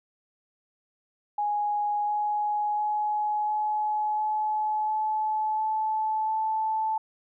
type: tone with pitch steps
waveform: sine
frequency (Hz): 830.6 / 836.9 / 843.2 / 849.5 / 855.9 / 862.4 / 868.9 / 875.4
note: G#5 / G#5 / G#5 / G#5 / A5 / A5 / A5 / A5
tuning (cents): 0 / +13 / +26 / +39 / -48 / -35 / -22 / -9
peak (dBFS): -24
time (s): 1.38-6.98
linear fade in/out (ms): 5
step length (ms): 700
effects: none